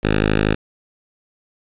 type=tone with notch filter; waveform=5% pulse; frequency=52.5 Hz; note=G#1; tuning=19 cents sharp; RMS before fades=-17 dBFS; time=0.03-0.55 s; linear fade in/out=10 ms; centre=670 Hz; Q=1.9; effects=resampled to 8000 Hz + 7-bit